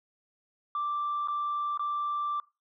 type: tone with dropouts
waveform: sine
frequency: 1174.7 Hz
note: D6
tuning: in tune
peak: -27 dBFS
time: 0.75-2.4 s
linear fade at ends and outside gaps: 2 ms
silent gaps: 1.275-1.283 / 1.775-1.794 s
effects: noise-tail reverb RT60 0.3 s tail -23 dB re dry + tanh soft clip ceiling -25 dBFS